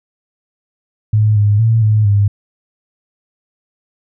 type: tone with pitch steps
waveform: sine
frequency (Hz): 107.2 / 103.6 / 113.1 / 107.4 / 101.6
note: A2 / G#2 / A2 / A2 / G#2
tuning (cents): -45 / -4 / +48 / -41 / -38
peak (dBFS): -8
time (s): 1.13-2.28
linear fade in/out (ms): 5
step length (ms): 230
effects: none